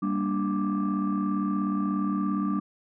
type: tone cluster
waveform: sine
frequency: 197.3 / 234.3 / 293.1 / 1177 Hz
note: G3 / A#3 / D4 / D6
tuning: +11 / +9 / -3 / +3 cents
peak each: -26 / -32 / -28 / -33 dBFS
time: 0.02-2.6 s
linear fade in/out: 10 ms
effects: tanh soft clip ceiling -18 dBFS